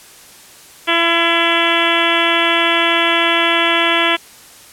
harmonic tone with a mistuned harmonic, 336.7 Hz, E4, 37 cents sharp, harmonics 1 / 2 / 3 / 4 / 5 / 6 / 7 / 8 / 9 / 10, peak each -21 / -21 / -21 / -21 / -21 / -21 / -21 / -21 / -21 / -21 dBFS, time 0.87-4.17 s, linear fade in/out 20 ms, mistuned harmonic 7, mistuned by -31 cents, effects white hiss -41 dBFS RMS until 4.72 s + low-pass 12000 Hz 12 dB/octave

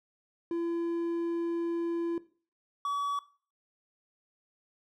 triangle tone pair in turn, 338.3 / 1137.9 Hz, E4 / C#6, +45 / +45 cents, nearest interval octave + major sixth, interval 2100 cents, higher second, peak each -27 dBFS, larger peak neither, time 0.51-2.18 / 2.85-3.19 s, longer first, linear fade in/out 2 ms, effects noise-tail reverb RT60 0.4 s tail -17 dB re dry

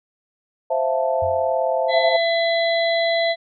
sine chord, F major seventh, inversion second, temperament equal, 523.3 / 659.3 / 698.5 / 880 Hz, C5 / E5 / F5 / A5, 0 / 0 / 0 / 0 cents, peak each -22 / -21 / -27 / -26 dBFS, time 0.7-2.17 s, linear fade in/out 10 ms
sine tone with exponential decay, 89 Hz, F2, 33 cents sharp, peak -26 dBFS, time 1.22-1.63 s, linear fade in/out 5 ms, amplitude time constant 87 ms
harmonic tone, 670 Hz, E5, 28 cents sharp, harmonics 1 / 3 / 5 / 6, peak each -18 / -24 / -31 / -27 dBFS, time 1.88-3.36 s, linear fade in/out 50 ms
effects none

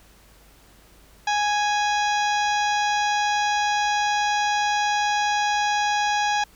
harmonic tone with a mistuned harmonic, 830.6 Hz, G#5, in tune, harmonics 1 / 2 / 3 / 4 / 5 / 6 / 7 / 8, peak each -21 / -27 / -31 / -33 / -35 / -37 / -38 / -39 dBFS, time 1.27-6.44 s, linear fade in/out 5 ms, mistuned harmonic 5, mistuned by -75 cents, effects added 50 Hz sine -54 dBFS peak until 6.55 s + pink hiss -54 dBFS RMS until 6.55 s

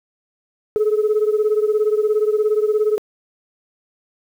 sine beating tone pair, 421.8 / 438.8 Hz, G#4 / A4, +27 / -5 cents, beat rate 17 Hz, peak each -15 / -18 dBFS, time 0.76-2.98 s, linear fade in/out 0 ms, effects tanh soft clip ceiling -10 dBFS + 8-bit

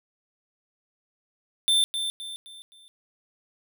square tone with echo, 3558 Hz, A7, 19 cents sharp, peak -19 dBFS, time 1.68-1.84 s, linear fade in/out 0 ms, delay 260 ms, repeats 4, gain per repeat -8 dB, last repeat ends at 2.88 s, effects none

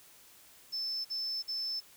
sine tone bursts, 5274 Hz, E8, in tune, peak -32 dBFS, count 3, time 0.72-1.806 s, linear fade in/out 20 ms, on 330 ms, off 48 ms, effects tanh soft clip ceiling -28 dBFS + white hiss -58 dBFS RMS until 1.96 s

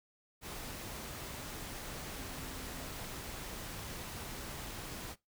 sine tone in noise, 261.6 Hz, C4, in tune, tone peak -52 dBFS, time 2.15-2.9 s, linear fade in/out 50 ms, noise pink, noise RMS -44 dBFS, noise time 0.41-5.16 s, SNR -11 dB, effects noise-tail reverb RT60 0.2 s tail -21 dB re dry

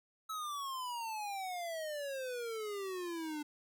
square exponential sweep, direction down, 1304 to 293.8 Hz, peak -39 dBFS, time 0.29-3.43 s, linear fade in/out 10 ms, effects none

